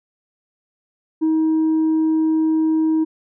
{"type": "tone with tanh clipping", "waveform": "sine", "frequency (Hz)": 317.1, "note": "D#4", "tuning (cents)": 33, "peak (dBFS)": -15, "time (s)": [1.21, 3.05], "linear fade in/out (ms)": 20, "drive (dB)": 1, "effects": []}